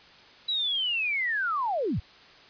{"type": "linear sweep", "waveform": "sine", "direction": "down", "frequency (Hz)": [3951, 54.3], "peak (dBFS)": -25, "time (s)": [0.48, 2], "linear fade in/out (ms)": 10, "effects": ["white hiss -52 dBFS RMS until 2.49 s", "resampled to 11025 Hz"]}